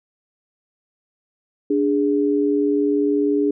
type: tone pair together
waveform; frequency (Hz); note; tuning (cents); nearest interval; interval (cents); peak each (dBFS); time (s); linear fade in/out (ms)
sine; 291.6 / 411.8; D4 / G#4; -12 / -15; tritone; 597; -18 / -19; 1.7-3.51; 5
effects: none

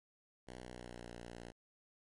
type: tone with pitch glide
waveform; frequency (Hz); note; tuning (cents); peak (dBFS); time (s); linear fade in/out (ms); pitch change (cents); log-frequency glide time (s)
5% pulse; 62 to 59.03; B1 to A#1; +7 to +22; -37; 0.47-1.52; 10; -85; 0.6-1.1
effects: MP3 48 kbps

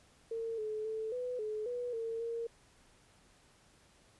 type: tone with pitch steps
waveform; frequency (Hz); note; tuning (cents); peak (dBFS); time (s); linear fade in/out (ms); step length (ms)
sine; 455 / 430.3 / 439.7 / 497.8 / 428.4 / 488.4 / 454.6 / 463.2; A#4 / A4 / A4 / B4 / A4 / B4 / A#4 / A#4; -42 / -39 / -1 / +14 / -46 / -19 / -43 / -11; -35; 0.31-2.47; 5; 270
effects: pink hiss -65 dBFS RMS until 4.19 s + resampled to 24000 Hz

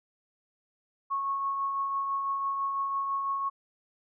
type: tone with tremolo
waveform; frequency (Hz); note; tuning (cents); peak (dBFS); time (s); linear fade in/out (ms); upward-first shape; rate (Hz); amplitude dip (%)
sine; 1100; C#6; -14; -26; 1.1-3.5; 20; triangle; 6; 35
effects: none

